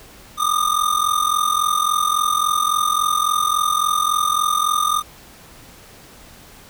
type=ring-modulated tone; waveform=square; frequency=1214 Hz; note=D#6; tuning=43 cents flat; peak=-14 dBFS; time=0.37-5.03 s; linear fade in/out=50 ms; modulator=21.8 Hz; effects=pink hiss -44 dBFS RMS until 6.69 s